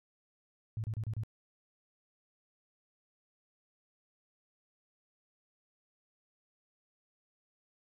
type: tone bursts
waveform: sine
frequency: 110 Hz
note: A2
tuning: in tune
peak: -33 dBFS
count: 5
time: 0.77-1.235 s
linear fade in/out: 0 ms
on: 69 ms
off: 30 ms
effects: none